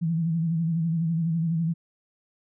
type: tone with vibrato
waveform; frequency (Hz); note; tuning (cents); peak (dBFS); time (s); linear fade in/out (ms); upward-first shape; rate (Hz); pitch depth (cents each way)
sine; 164.81; E3; 0; -22; 0.01-1.74; 20; sine; 12; 63
effects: none